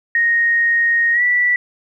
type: tone with pitch glide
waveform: sine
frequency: 1864.7 to 1960.8 Hz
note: A#6 to B6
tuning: 0 to -13 cents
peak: -12 dBFS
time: 0.15-1.56 s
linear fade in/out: 2 ms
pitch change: +87 cents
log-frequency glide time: 1.13-1.22 s
effects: 9-bit